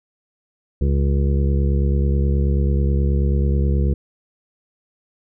harmonic tone, 69.3 Hz, C#2, in tune, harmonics 1 / 2 / 3 / 5 / 6 / 7, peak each -16 / -22 / -26 / -30 / -32 / -33 dBFS, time 0.81-3.94 s, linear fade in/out 5 ms, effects none

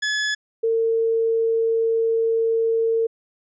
sawtooth / sine tone pair in turn, 1707 / 453.6 Hz, G#6 / A#4, +47 / -47 cents, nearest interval octave + major seventh, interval 2294 cents, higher first, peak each -17 dBFS, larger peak neither, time 0.02-0.35 / 0.63-3.07 s, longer second, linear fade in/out 10 ms, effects resampled to 16000 Hz

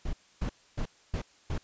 brown noise bursts, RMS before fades -31 dBFS, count 5, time 0.05-1.58 s, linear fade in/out 5 ms, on 82 ms, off 280 ms, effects white hiss -61 dBFS RMS until 1.63 s + resampled to 16000 Hz

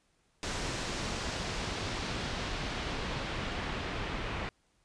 pink noise with low-pass filter sweep, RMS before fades -36 dBFS, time 0.43-4.49 s, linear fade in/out 0 ms, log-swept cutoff 6900 to 2700 Hz, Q 1, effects pink hiss -72 dBFS RMS until 4.84 s + resampled to 22050 Hz

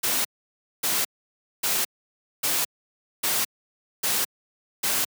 white noise bursts, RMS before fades -24 dBFS, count 7, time 0.03-5.05 s, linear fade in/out 10 ms, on 220 ms, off 580 ms, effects high-pass 150 Hz 12 dB/octave

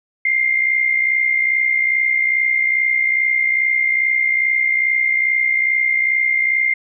sine tone with amplitude modulation, 2106 Hz, C7, 11 cents sharp, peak -11 dBFS, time 0.25-6.74 s, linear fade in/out 5 ms, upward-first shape sine, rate 62.4 Hz, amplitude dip 60%, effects none

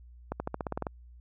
accelerating click train, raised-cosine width 1 ms, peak -18 dBFS, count 10, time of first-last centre 0.32-0.868 s, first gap 80 ms, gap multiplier 0.93, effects added 60 Hz sine -49 dBFS peak until 1.2 s

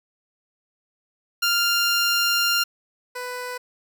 15% pulse tone pair in turn, 1396 / 496.9 Hz, F6 / B4, -1 / +11 cents, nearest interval octave + tritone, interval 1788 cents, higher first, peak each -12 / -23 dBFS, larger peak first, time 1.42-2.64 / 3.15-3.58 s, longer first, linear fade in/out 10 ms, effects none

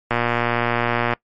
click train, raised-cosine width 0.5 ms, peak -4 dBFS, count 123, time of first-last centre 0.11-1.135 s, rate 119 Hz, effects noise-tail reverb RT60 0.1 s tail -22 dB re dry + MP3 48 kbps

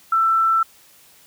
sine tone, 1333 Hz, E6, 19 cents sharp, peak -14 dBFS, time 0.12-0.63 s, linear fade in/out 5 ms, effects white hiss -51 dBFS RMS until 1.26 s

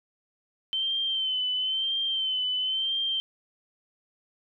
sine tone with vibrato, 3088 Hz, G7, 27 cents flat, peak -25 dBFS, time 0.73-3.2 s, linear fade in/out 0 ms, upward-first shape sine, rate 0.99 Hz, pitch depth 50 cents each way, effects none

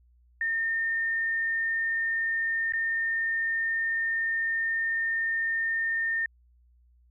sine tone with dropouts, 1819 Hz, A#6, 43 cents flat, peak -25 dBFS, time 0.41-6.26 s, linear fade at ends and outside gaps 2 ms, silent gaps 2.723-2.735 s, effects added 60 Hz sine -58 dBFS peak until 7.1 s

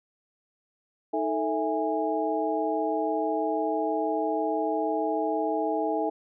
sine tone cluster, 314.7 / 440.9 / 657 / 823 Hz, D#4 / A4 / E5 / G#5, +20 / +4 / -6 / -16 cents, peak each -30 dBFS, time 1.13-6.1 s, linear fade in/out 10 ms, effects none

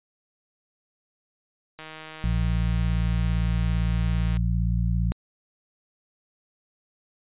click train, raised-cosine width 0.3 ms, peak -24 dBFS, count 406, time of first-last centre 1.79-4.37 s, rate 157 Hz
harmonic tone, 57.6 Hz, A#1, 20 cents flat, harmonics 1 / 2 / 3, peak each -23 / -26 / -28 dBFS, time 2.24-5.12 s, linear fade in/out 0 ms
effects resampled to 8000 Hz

